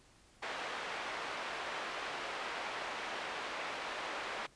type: band-pass noise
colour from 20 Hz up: pink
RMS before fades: -41 dBFS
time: 0.42-4.47 s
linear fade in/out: 10 ms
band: 620 to 2800 Hz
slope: 12 dB/octave
effects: pink hiss -64 dBFS RMS until 4.55 s + resampled to 22050 Hz